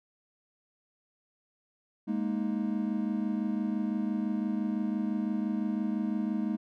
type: chord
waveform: triangle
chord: Ab suspended second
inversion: none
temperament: just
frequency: 207.7 / 233.6 / 311.5 Hz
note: Ab3 / Bb3 / Eb4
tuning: 0 / +4 / +2 cents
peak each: -29 / -31 / -33 dBFS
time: 2.07-6.57 s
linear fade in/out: 20 ms
effects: none